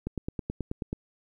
click train, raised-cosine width 3 ms, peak -18 dBFS, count 9, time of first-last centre 0.07-0.929 s, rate 9.31 Hz, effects 10-bit

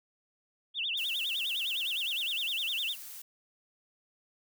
sine tone with vibrato, 3126 Hz, G7, 6 cents flat, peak -30 dBFS, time 0.74-2.96 s, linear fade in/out 50 ms, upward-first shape sine, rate 9.8 Hz, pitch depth 290 cents each way
blue noise, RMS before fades -45 dBFS, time 0.97-3.22 s, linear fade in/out 5 ms
effects none

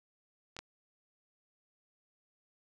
clicks, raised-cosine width 0.2 ms, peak -28 / -24 dBFS, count 2, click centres 0.566 / 0.59 s, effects none

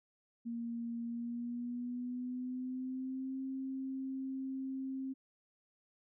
sine tone with pitch glide, 233.8 to 265.5 Hz, A#3 to C4, +5 to +25 cents, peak -37 dBFS, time 0.45-5.14 s, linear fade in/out 20 ms, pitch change +220 cents, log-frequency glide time 1.04-3.4 s, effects none

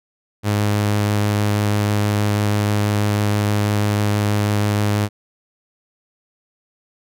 sawtooth tone with vibrato, 103.83 Hz, G#2, in tune, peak -12 dBFS, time 0.43-5.09 s, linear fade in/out 50 ms, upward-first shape sine, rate 6.2 Hz, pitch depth 8 cents each way, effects none

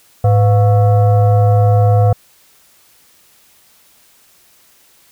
sine tone with frequency modulation, 106.1 Hz, G#2, 38 cents sharp, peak -7 dBFS, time 0.24-2.13 s, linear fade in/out 5 ms, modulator 608 Hz, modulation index 0.63, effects white hiss -50 dBFS RMS until 5.11 s

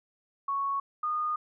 sine tone pair in turn, 1108.7 / 1225.9 Hz, C#6 / D#6, 0 / -26 cents, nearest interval major second, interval 174 cents, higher second, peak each -27 dBFS, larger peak neither, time 0.48-0.8 / 1.03-1.36 s, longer second, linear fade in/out 5 ms, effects none

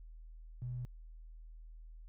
triangle tone, 123.47 Hz, B2, in tune, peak -34 dBFS, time 0.62-0.85 s, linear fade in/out 0 ms, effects tanh soft clip ceiling -36 dBFS + added 40 Hz sine -49 dBFS peak until 2.08 s

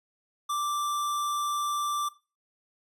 square tone, 1174.7 Hz, D6, in tune, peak -28 dBFS, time 0.49-2.09 s, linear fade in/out 10 ms, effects noise-tail reverb RT60 0.3 s tail -17 dB re dry + resampled to 32000 Hz

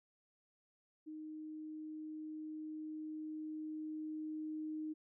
sine tone with level ramp, 310 Hz, D#4, 6 cents flat, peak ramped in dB -45 to -39 dBFS, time 1.06-4.94 s, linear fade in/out 20 ms, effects none

